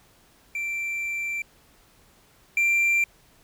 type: tone pair in turn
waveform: triangle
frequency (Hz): 2349 / 2364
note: D7 / D7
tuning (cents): 0 / +11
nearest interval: unison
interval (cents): 11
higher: second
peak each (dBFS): -25 / -17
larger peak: second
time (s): 0.55-1.42 / 2.57-3.04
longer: first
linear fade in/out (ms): 2
effects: pink hiss -58 dBFS RMS until 3.43 s